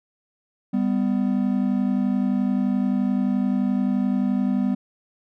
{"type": "tone pair together", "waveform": "triangle", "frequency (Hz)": [198.43, 250], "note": ["G3", "B3"], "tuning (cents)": [21, 21], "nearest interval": "major third", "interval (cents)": 400, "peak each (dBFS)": -20, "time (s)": [0.73, 4.75], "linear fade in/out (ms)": 10, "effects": []}